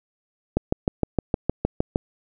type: click train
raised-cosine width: 2 ms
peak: -6 dBFS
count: 10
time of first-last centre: 0.57-1.959 s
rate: 6.48 Hz
effects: none